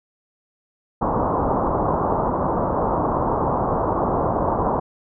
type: low-pass noise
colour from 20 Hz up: white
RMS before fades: -21 dBFS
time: 1.01-4.8 s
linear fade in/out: 10 ms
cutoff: 1100 Hz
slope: 48 dB/octave
effects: none